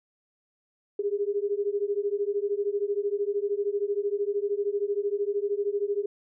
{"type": "beating tone pair", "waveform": "sine", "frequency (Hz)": [400.4, 413.4], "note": ["G4", "G#4"], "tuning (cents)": [37, -8], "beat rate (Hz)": 13, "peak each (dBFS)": -28, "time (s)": [0.99, 6.06], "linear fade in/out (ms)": 5, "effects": []}